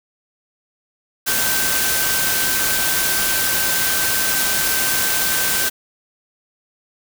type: tone in noise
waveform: sine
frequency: 1547 Hz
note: G6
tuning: 23 cents flat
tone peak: -25 dBFS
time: 1.26-5.7 s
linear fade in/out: 20 ms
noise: white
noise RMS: -19 dBFS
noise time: 1.26-5.7 s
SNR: -9 dB
effects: none